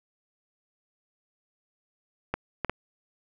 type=clicks; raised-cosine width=0.5 ms; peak=-12 dBFS; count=3; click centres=2.34 / 2.647 / 2.696 s; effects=none